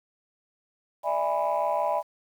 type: chord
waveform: sine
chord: E dominant seventh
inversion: third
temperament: just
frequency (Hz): 593.3 / 659.3 / 824.1 / 988.9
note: D5 / E5 / G#5 / B5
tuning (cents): +18 / 0 / -14 / +2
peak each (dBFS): -28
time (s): 1.03-2.03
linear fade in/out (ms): 50
effects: tanh soft clip ceiling -16 dBFS + 9-bit